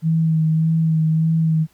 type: tone with vibrato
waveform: sine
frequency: 160.2 Hz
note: E3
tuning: 49 cents flat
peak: -14 dBFS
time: 0.02-1.67 s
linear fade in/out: 50 ms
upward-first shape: sine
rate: 1.7 Hz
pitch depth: 23 cents each way
effects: pink hiss -58 dBFS RMS until 1.73 s